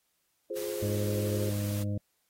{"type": "chord", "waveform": "sine", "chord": "F minor", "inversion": "none", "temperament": "just", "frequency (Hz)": [349.2, 419.1, 523.8], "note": ["F4", "Ab4", "C5"], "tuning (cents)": [0, 16, 2], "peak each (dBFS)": [-38, -36, -36], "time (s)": [0.5, 1.5], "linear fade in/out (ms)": 5}
{"type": "noise", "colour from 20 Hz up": "white", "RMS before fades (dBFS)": -43, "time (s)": [0.55, 1.84], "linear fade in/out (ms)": 20}
{"type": "harmonic tone", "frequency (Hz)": 102.3, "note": "G#2", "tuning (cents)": -26, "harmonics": [1, 2, 3, 5, 6], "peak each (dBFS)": [-30, -36, -40, -44, -46], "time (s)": [0.82, 1.98], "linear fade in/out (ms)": 5}
{"effects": ["white hiss -75 dBFS RMS until 2.29 s", "AAC 48 kbps"]}